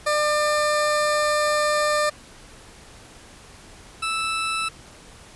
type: tone pair in turn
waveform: 20% pulse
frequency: 599 / 1317.8 Hz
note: D5 / E6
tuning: +34 / -1 cents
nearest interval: octave + major second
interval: 1365 cents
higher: second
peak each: -14 / -18 dBFS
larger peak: first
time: 0.06-2.1 / 4.02-4.69 s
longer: first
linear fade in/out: 10 ms
effects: pink hiss -46 dBFS RMS until 5.35 s + resampled to 24000 Hz